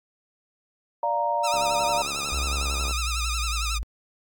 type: chord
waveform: sine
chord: Bb major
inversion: first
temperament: equal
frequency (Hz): 587.3 / 698.5 / 932.3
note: D5 / F5 / Bb5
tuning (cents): 0 / 0 / 0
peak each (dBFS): -28 / -28 / -24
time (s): 1.03-2.02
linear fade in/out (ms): 2
type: tone with vibrato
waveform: 10% pulse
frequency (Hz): 1275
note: D#6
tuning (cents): +42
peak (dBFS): -19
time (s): 1.43-3.79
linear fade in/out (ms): 20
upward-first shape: sine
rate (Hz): 11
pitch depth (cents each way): 99
type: click train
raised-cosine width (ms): 1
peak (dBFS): -25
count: 98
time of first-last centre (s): 1.54-2.91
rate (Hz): 70.8
type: linear sweep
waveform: sine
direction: down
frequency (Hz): 65.41 to 55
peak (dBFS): -26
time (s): 2.32-3.83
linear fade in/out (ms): 0
effects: AAC 64 kbps